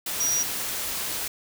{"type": "tone in noise", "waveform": "sine", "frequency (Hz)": 5770, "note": "F#8", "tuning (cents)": -44, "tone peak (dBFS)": -22, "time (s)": [0.2, 0.43], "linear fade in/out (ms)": 5, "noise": "white", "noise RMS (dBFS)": -30, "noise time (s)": [0.06, 1.28], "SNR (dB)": 5, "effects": []}